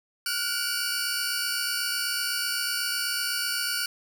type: tone cluster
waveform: sawtooth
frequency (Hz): 1414 / 1482 / 2311 / 4567 / 5310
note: F6 / F#6 / D7 / D8 / E8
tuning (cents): +21 / +2 / -28 / -49 / +12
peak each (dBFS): -29 / -30 / -35 / -27 / -34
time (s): 0.26-3.86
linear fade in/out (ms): 2
effects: none